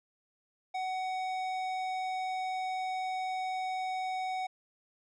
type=tone with tanh clipping; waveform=sine; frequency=748 Hz; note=F#5; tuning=19 cents sharp; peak=-34 dBFS; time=0.74-4.47 s; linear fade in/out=10 ms; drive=14 dB; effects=none